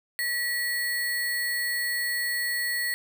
sine tone with sample-and-hold, 1932 Hz, B6, 39 cents flat, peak -25 dBFS, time 0.19-2.94 s, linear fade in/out 0 ms, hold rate 6300 Hz, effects none

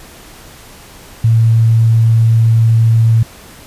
sine tone, 113.5 Hz, A#2, 46 cents flat, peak -6 dBFS, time 1.24-3.23 s, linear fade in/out 5 ms, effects pink hiss -37 dBFS RMS until 3.66 s + resampled to 32000 Hz

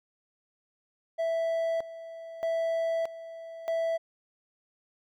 triangle tone with tremolo, 659.3 Hz, E5, in tune, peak -24 dBFS, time 1.18-3.98 s, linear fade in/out 20 ms, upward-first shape square, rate 0.8 Hz, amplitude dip 80%, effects none

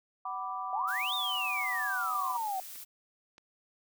sine chord, B minor, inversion second, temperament equal with one note detuned, 752.5 / 987.8 / 1174.7 Hz, F#5 / B5 / D6, +29 / 0 / 0 cents, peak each -39 / -39 / -37 dBFS, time 0.25-2.37 s, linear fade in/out 5 ms
sine exponential two-way sweep, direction up then down, 733 to 3729 to 733 Hz, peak -31 dBFS, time 0.73-2.6 s, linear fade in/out 2 ms, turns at 1.14 s
blue noise, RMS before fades -45 dBFS, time 0.87-2.85 s, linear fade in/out 20 ms
clicks, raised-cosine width 0.2 ms, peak -36 / -36 dBFS, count 2, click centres 2.757 / 3.381 s
effects none

